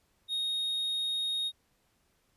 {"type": "tone", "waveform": "triangle", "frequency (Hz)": 3729, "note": "A#7", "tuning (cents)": 0, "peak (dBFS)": -28, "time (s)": [0.28, 1.52], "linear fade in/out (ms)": 50, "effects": ["pink hiss -72 dBFS RMS until 2.36 s", "resampled to 32000 Hz"]}